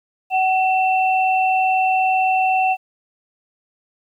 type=tone pair together; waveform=sine; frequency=753.7 / 2686 Hz; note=F#5 / E7; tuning=+32 / +32 cents; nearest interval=octave + minor seventh; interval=2200 cents; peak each=-15 / -22 dBFS; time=0.3-2.77 s; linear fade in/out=50 ms; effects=9-bit